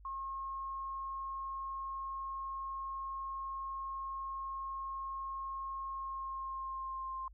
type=tone with pitch glide; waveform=sine; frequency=1078 to 1055.8 Hz; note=C#6 to C6; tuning=-49 to +15 cents; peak=-38 dBFS; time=0.05-7.28 s; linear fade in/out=2 ms; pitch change=-36 cents; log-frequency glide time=5.91-7.17 s; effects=added 50 Hz sine -54 dBFS peak until 7.33 s